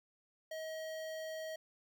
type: tone with notch filter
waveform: square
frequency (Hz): 635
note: D#5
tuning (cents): +35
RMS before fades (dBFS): -43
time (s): 0.51-1.56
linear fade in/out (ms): 5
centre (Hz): 9500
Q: 1.9
effects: 13-bit

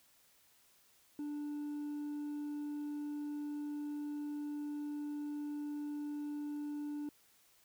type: tone with hard clipping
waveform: sine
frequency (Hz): 294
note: D4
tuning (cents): +2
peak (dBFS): -39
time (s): 1.19-7.09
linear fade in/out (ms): 2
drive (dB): 2
effects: white hiss -68 dBFS RMS until 7.64 s

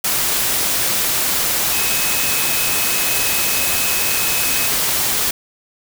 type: tone in noise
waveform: sine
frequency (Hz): 2555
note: D#7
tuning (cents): +45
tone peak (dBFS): -25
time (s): 1.73-4.68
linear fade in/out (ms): 5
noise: white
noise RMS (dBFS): -18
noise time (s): 0.04-5.31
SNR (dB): -10
effects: none

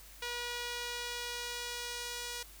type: tone with band-pass filter sweep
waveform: sawtooth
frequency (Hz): 482.2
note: B4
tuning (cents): -41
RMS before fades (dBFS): -40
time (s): 0.22-2.43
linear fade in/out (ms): 5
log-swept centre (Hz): 3400 to 5800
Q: 0.76
effects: added 50 Hz sine -55 dBFS peak until 2.6 s + white hiss -55 dBFS RMS until 2.6 s

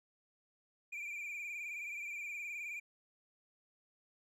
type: tone with vibrato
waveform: triangle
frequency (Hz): 2374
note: D7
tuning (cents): +18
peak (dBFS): -39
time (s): 0.92-2.8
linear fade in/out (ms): 10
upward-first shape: triangle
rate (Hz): 19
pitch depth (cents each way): 71
effects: none

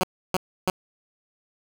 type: tone bursts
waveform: 10% pulse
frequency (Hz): 185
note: F#3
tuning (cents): 0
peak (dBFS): -12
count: 3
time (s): 0.01-0.699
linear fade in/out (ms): 0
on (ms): 23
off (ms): 310
effects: none

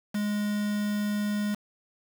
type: tone with quantisation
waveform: triangle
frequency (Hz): 207.7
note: G#3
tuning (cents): 0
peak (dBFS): -24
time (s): 0.14-1.55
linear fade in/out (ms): 10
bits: 6
effects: none

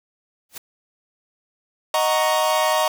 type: noise with exponential growth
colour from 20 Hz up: white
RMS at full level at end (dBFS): -28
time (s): 0.49-0.58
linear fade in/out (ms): 5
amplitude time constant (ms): 18
type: chord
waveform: 45% pulse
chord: D# minor seventh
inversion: none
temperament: equal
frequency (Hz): 622.3 / 740 / 932.3 / 1108.7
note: D#5 / F#5 / A#5 / C#6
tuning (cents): 0 / 0 / 0 / 0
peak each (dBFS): -21 / -25 / -23 / -24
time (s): 1.94-2.88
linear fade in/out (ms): 2
effects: none

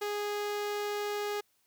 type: tone with notch filter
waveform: sawtooth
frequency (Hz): 413.6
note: G#4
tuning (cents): -7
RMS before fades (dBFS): -34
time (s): 0.01-1.41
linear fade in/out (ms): 10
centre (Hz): 9400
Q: 1.9
effects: white hiss -72 dBFS RMS until 1.66 s

